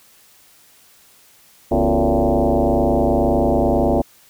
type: tone with frequency modulation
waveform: sine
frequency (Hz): 167.6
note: E3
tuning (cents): +29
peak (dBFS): -13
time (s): 1.71-4.02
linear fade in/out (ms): 10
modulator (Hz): 102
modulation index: 5.8
effects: white hiss -51 dBFS RMS until 4.29 s